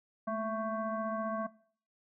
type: tone with frequency modulation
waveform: sine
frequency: 663 Hz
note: E5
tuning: 10 cents sharp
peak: -31 dBFS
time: 0.27-1.47 s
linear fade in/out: 10 ms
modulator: 447 Hz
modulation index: 1.2
effects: noise-tail reverb RT60 0.5 s tail -20 dB re dry